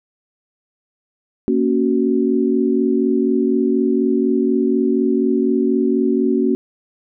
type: chord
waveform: sine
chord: F# major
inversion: first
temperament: equal with one note detuned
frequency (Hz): 233.1 / 277.2 / 372.1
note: A#3 / C#4 / F#4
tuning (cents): 0 / 0 / +10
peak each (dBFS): -18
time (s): 1.48-6.55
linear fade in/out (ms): 0
effects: none